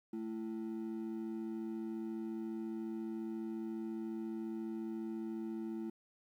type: ring-modulated tone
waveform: triangle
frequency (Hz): 277.2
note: C#4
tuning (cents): 0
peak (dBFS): -33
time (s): 0.13-5.9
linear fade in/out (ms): 5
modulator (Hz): 57.2
effects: tanh soft clip ceiling -29 dBFS + 12-bit